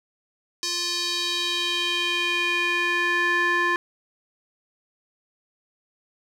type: tone with band-pass filter sweep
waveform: square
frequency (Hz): 349.2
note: F4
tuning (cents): 0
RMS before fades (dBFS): -24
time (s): 0.63-3.76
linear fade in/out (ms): 0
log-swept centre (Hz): 5200 to 1500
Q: 2.8
effects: none